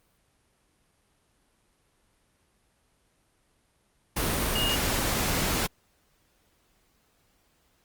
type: tone in noise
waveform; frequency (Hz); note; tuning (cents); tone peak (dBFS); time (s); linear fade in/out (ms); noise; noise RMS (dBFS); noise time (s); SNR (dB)
sine; 2854; F7; +37; -26; 4.55-4.76; 10; pink; -27; 4.16-5.67; -2
effects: pink hiss -68 dBFS RMS until 7.84 s + Opus 32 kbps